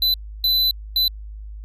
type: tone bursts at uneven times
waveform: square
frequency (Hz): 4009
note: B7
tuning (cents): +25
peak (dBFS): -16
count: 3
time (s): 0.02-0.14 / 0.44-0.71 / 0.96-1.08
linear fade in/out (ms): 2
effects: added 52 Hz sine -32 dBFS peak until 1.64 s

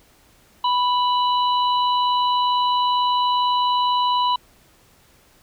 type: harmonic tone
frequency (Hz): 987.8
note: B5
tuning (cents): 0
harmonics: 1 / 3 / 4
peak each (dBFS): -17 / -27 / -29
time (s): 0.64-4.36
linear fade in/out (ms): 5
effects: pink hiss -55 dBFS RMS until 5.42 s

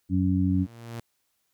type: harmonic tone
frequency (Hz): 92.6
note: F#2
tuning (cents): +2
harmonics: 1 / 2 / 3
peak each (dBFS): -25 / -25 / -25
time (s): 0.09-0.67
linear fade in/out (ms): 50
type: tone with exponential growth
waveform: sawtooth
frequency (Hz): 116.54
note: A#2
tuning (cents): 0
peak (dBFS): -29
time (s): 0.21-1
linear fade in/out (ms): 5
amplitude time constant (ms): 170
effects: white hiss -74 dBFS RMS until 1.53 s

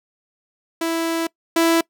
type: tone pair in turn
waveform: sawtooth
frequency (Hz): 330 / 331.3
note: E4 / E4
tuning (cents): +2 / +9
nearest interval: unison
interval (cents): 7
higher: second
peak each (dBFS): -16 / -10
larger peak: second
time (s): 0.81-1.27 / 1.56-1.81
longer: first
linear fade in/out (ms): 5
effects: noise-tail reverb RT60 0.1 s tail -23 dB re dry

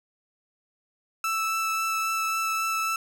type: tone with vibrato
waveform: 30% pulse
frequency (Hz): 1318.5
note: E6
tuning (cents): 0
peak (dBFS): -22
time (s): 1.24-2.96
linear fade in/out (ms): 2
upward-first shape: triangle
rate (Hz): 3.7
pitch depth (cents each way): 10
effects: none

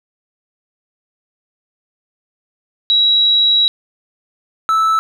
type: tone pair in turn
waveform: sine / triangle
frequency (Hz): 3877 / 1312.6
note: B7 / E6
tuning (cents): -33 / -8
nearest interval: octave + perfect fifth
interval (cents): 1875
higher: first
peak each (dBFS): -9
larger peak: neither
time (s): 2.9-3.68 / 4.69-4.99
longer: first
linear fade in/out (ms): 0
effects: none

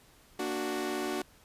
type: chord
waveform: sawtooth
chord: Bb augmented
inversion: none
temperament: equal with one note detuned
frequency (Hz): 231.1 / 293.7 / 370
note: Bb3 / D4 / F#4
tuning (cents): -15 / 0 / 0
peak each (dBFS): -36 / -32 / -30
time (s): 0.39-1.22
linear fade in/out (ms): 5
effects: pink hiss -60 dBFS RMS until 1.44 s + resampled to 32000 Hz

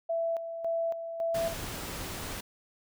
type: tone with tremolo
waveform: sine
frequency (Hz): 665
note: E5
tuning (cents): +15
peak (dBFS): -27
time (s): 0.09-1.54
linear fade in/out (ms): 10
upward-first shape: square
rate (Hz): 1.8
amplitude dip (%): 60
type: noise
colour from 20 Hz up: pink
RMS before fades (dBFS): -38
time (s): 1.34-2.41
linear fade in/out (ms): 10
effects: none

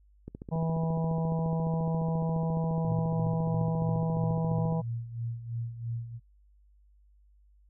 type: click train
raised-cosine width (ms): 3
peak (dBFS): -27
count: 65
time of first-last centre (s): 0.28-4.724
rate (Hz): 14.4
type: harmonic tone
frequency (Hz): 163.1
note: E3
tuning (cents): -18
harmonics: 1 / 3 / 4 / 5 / 6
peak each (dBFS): -27 / -37 / -39 / -41 / -43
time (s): 0.51-4.82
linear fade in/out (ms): 20
type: tone with tremolo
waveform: sine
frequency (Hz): 116.54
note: A#2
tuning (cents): 0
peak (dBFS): -30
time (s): 2.84-6.2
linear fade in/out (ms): 50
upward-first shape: sine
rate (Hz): 3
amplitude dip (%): 70
effects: noise-tail reverb RT60 0.1 s tail -26 dB re dry + added 50 Hz sine -58 dBFS peak until 7.69 s

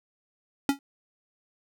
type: tone with exponential decay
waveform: square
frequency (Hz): 278.4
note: C#4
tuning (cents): +8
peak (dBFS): -17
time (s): 0.69-0.79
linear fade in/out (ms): 1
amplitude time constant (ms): 21
effects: none

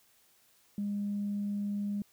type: tone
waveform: sine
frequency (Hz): 203.7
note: G#3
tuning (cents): -33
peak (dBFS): -30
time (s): 0.78-2.02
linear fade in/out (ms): 2
effects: tanh soft clip ceiling -26 dBFS + white hiss -66 dBFS RMS until 2.12 s

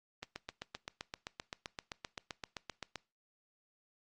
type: click train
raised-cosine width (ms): 0.2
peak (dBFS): -23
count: 22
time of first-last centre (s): 0.23-2.957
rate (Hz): 7.7
effects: noise-tail reverb RT60 0.3 s tail -21 dB re dry + Opus 32 kbps

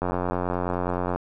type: click train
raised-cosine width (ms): 1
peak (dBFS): -12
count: 103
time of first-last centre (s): 0.02-1.16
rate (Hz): 89.5
effects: none

